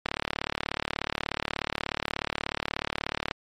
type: click train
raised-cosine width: 0.3 ms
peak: -10 dBFS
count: 120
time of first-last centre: 0.06-3.311 s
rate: 36.6 Hz
effects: MP3 64 kbps